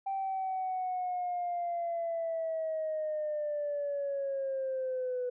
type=linear sweep; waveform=sine; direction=down; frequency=782 to 493.9 Hz; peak=-30 dBFS; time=0.06-5.3 s; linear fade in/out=10 ms; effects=tanh soft clip ceiling -27 dBFS